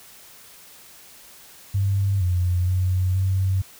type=tone with pitch steps; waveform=sine; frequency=98.5 / 89.5 / 92.1 / 95 Hz; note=G2 / F2 / F#2 / F#2; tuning=+9 / +43 / -7 / +46 cents; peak=-18 dBFS; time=1.74-3.62 s; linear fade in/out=10 ms; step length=470 ms; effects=white hiss -47 dBFS RMS until 3.79 s